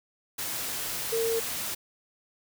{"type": "tone in noise", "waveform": "sine", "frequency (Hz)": 455.3, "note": "A#4", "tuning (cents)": -41, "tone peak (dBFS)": -25, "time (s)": [1.12, 1.4], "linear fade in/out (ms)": 10, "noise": "white", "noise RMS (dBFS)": -33, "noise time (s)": [0.38, 1.75], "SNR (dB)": 5, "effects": []}